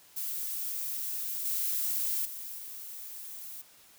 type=noise with level steps; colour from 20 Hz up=violet; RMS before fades=-35 / -31 / -41 / -43 dBFS; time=0.16-3.62 s; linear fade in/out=10 ms; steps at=1.45 / 2.25 / 2.58 s; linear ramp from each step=5 ms; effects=white hiss -58 dBFS RMS until 3.98 s